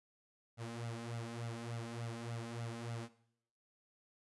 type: tone with flanger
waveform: sawtooth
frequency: 116.54 Hz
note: A#2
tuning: in tune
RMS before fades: -44 dBFS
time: 0.57-3.09 s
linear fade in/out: 50 ms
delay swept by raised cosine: 1.4 to 3.9 ms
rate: 3.4 Hz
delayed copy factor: +0.7
effects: noise-tail reverb RT60 0.7 s tail -17 dB re dry + resampled to 24000 Hz